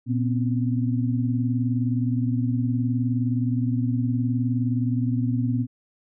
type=tone cluster; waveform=sine; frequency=118.9 / 246.8 / 266.1 Hz; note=A#2 / B3 / C4; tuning=+35 / -1 / +29 cents; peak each=-23 / -25 / -29 dBFS; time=0.06-5.67 s; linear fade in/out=50 ms; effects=none